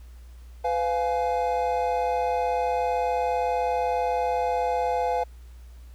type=chord; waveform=triangle; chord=F diminished; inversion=second; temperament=just; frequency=502.9 / 698.5 / 838.1 Hz; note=Cb5 / F5 / Ab5; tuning=+31 / 0 / +16 cents; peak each=-25 dBFS; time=0.64-5.24 s; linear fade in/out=10 ms; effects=added 60 Hz sine -42 dBFS peak until 5.94 s + pink hiss -60 dBFS RMS until 5.94 s